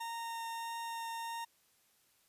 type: tone with vibrato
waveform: 40% pulse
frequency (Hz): 921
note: A#5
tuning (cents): -21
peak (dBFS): -38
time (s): 0-1.45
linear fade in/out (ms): 10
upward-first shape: triangle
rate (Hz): 1.6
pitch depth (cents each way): 9
effects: white hiss -71 dBFS RMS until 2.28 s + resampled to 32000 Hz